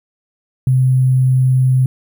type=tone with sample-and-hold; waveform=sine; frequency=129.3 Hz; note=C3; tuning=20 cents flat; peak=-9 dBFS; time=0.67-1.86 s; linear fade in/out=2 ms; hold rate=11025 Hz; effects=none